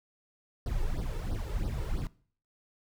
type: noise with flanger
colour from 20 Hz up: brown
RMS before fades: -32 dBFS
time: 0.66-2.07 s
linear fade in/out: 2 ms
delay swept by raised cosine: 0.2 to 2.3 ms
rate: 3 Hz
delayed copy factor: +0.95
effects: noise-tail reverb RT60 0.5 s tail -21 dB re dry